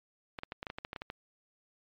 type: clicks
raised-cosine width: 0.3 ms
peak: -22 dBFS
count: 12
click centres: 0.388 / 0.434 / 0.521 / 0.629 / 0.668 / 0.701 / 0.785 / 0.849 / 0.931 / 0.962 / 1.019 / 1.101 s
effects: low-pass 4000 Hz 12 dB/octave + MP3 64 kbps